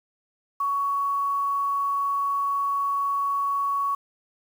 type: tone with quantisation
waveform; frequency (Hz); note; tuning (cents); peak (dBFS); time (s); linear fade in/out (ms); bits
sine; 1119; C#6; +16; -22; 0.6-3.95; 5; 8
effects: none